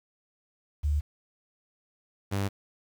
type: tone pair in turn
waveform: sine / sawtooth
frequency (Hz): 73.9 / 99.16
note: D2 / G2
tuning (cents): +11 / +20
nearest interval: perfect fourth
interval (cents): 509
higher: second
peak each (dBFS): -23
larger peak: neither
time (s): 0.83-1.01 / 2.31-2.49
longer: neither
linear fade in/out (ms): 20
effects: 9-bit